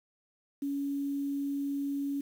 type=tone with quantisation; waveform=sine; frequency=280.8 Hz; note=C#4; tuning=22 cents sharp; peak=-30 dBFS; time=0.62-2.21 s; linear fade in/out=5 ms; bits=9; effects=none